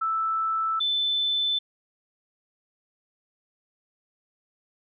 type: tone pair in turn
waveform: sine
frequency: 1318.5 / 3520 Hz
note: E6 / A7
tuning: 0 / 0 cents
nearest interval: octave + perfect fourth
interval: 1700 cents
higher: second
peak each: -23 / -22 dBFS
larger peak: second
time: 0.01-0.8 / 0.8-1.59 s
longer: neither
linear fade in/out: 10 ms
effects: none